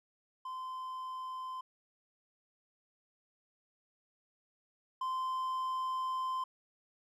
triangle tone pair in turn, 1032 / 1036.4 Hz, C6 / C6, -24 / -17 cents, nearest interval unison, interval 7 cents, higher second, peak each -37 / -31 dBFS, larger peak second, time 0.45-1.61 / 5.01-6.44 s, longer second, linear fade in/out 5 ms, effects none

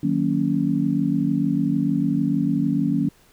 sine chord, D# minor seventh, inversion none, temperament just, 155.56 / 186.68 / 233.3 / 280 Hz, D#3 / F#3 / A#3 / C#4, 0 / +16 / +2 / +18 cents, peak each -25 / -25 / -24 / -22 dBFS, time 0.03-3.09 s, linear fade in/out 5 ms, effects pink hiss -56 dBFS RMS until 3.32 s

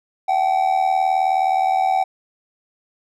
triangle tone with amplitude modulation, 762 Hz, G5, 49 cents flat, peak -10 dBFS, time 0.28-2.04 s, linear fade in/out 10 ms, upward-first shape sine, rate 79.2 Hz, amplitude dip 75%, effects none

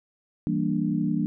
sine chord, E half-diminished seventh, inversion none, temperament equal, 164.81 / 196 / 233.1 / 293.7 Hz, E3 / G3 / Bb3 / D4, 0 / 0 / 0 / 0 cents, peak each -28 dBFS, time 0.47-1.26 s, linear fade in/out 0 ms, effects none

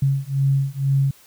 sine beating tone pair, 136.2 / 138.3 Hz, C#3 / C#3, -30 / -4 cents, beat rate 2.1 Hz, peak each -20 dBFS, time 0.02-1.11 s, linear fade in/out 5 ms, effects white hiss -51 dBFS RMS until 1.26 s

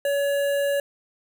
square tone with notch filter, 565 Hz, C#5, 33 cents sharp, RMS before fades -23 dBFS, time 0.05-0.8 s, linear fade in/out 2 ms, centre 5000 Hz, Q 0.84, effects none

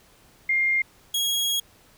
sine / sawtooth tone pair in turn, 2116 / 3304 Hz, C7 / G#7, +19 / -10 cents, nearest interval minor sixth, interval 771 cents, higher second, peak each -19 dBFS, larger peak neither, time 0.49-0.82 / 1.14-1.6 s, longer second, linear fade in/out 5 ms, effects pink hiss -56 dBFS RMS until 1.97 s

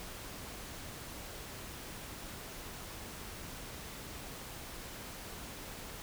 silence, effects pink hiss -46 dBFS RMS until 6.02 s

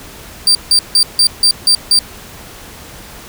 35% pulse tone bursts, 4680 Hz, D8, 7 cents flat, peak -5 dBFS, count 7, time 0.47-1.99 s, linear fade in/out 2 ms, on 80 ms, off 160 ms, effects pink hiss -34 dBFS RMS until 3.28 s

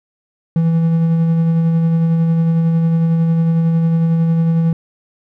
triangle tone with tremolo, 164.81 Hz, E3, in tune, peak -8 dBFS, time 0.56-4.73 s, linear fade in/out 2 ms, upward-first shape sine, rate 11 Hz, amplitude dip 25%, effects none

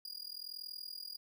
45% pulse tone with amplitude modulation, 4854 Hz, D#8, 44 cents flat, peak -39 dBFS, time 0.05-1.17 s, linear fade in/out 2 ms, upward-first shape sine, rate 41 Hz, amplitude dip 90%, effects none

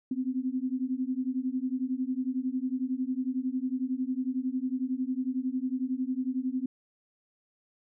sine beating tone pair, 252.2 / 263.2 Hz, B3 / C4, +36 / +10 cents, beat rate 11 Hz, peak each -31 dBFS, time 0.11-6.66 s, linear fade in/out 5 ms, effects none

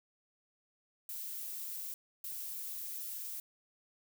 violet noise bursts at uneven times, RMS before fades -42 dBFS, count 2, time 1.09-1.94 / 2.24-3.4 s, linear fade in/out 2 ms, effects none

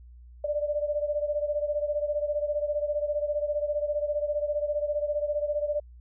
sine beating tone pair, 587.3 / 602.3 Hz, D5 / D5, 0 / +44 cents, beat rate 15 Hz, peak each -27 / -31 dBFS, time 0.44-5.8 s, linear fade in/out 5 ms, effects added 60 Hz sine -46 dBFS peak until 6 s

